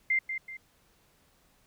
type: tone with echo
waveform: sine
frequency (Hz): 2093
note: C7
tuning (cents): 0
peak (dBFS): -23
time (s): 0.1-0.19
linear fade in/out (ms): 5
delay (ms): 190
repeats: 2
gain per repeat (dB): -8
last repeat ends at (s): 0.57
effects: pink hiss -66 dBFS RMS until 1.66 s